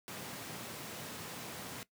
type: high-pass noise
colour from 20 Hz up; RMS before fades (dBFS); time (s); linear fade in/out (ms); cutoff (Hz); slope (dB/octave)
pink; -45; 0.08-1.83; 0; 110; 24
effects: noise-tail reverb RT60 0.1 s tail -18 dB re dry